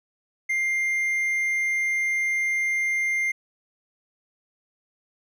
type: tone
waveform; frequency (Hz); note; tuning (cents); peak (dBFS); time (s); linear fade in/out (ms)
triangle; 2100; C7; +6; -20; 0.49-3.32; 10
effects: none